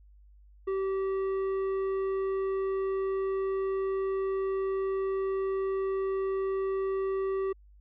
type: tone with tanh clipping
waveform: sine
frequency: 385.8 Hz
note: G4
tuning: 28 cents flat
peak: -29 dBFS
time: 0.67-7.53 s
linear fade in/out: 10 ms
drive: 9 dB
effects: added 50 Hz sine -53 dBFS peak until 7.8 s